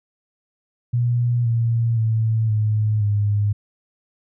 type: tone with pitch steps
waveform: sine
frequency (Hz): 120.5 / 115.93 / 111.52 / 107.29 / 103.22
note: B2 / A#2 / A2 / A2 / G#2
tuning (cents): -42 / -9 / +24 / -43 / -10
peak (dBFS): -16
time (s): 0.93-3.53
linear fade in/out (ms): 10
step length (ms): 520
effects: none